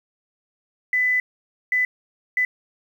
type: tone bursts at uneven times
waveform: sine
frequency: 2000 Hz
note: B6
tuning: 21 cents sharp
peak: -17 dBFS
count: 3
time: 0.93-1.2 / 1.72-1.85 / 2.37-2.45 s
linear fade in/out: 2 ms
effects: 8-bit